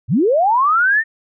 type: linear sweep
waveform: sine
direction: up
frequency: 87.31 to 1848 Hz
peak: -11 dBFS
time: 0.08-1.04 s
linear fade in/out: 50 ms
effects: none